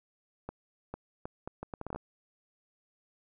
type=accelerating click train; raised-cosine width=1 ms; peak=-24 dBFS; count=12; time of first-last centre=0.49-1.96 s; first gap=450 ms; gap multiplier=0.7; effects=none

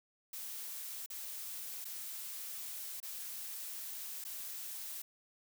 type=noise with dropouts; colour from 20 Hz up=blue; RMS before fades=-44 dBFS; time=0.33-5.02 s; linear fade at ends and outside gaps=5 ms; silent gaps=1.062-1.101 / 1.845-1.852 / 3.002-3.028 / 4.241-4.249 s; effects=none

